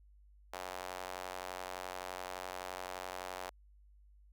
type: tone with high-pass filter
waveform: sawtooth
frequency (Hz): 91.7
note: F#2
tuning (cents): -15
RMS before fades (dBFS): -44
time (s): 0.53-3.5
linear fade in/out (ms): 5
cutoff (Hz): 700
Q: 1.6
effects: added 50 Hz sine -59 dBFS peak until 4.32 s